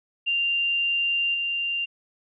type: tone with level steps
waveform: sine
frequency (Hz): 2785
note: F7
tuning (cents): -5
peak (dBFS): -21 / -24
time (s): 0.26-1.86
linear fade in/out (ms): 20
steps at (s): 1.34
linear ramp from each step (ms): 5
effects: none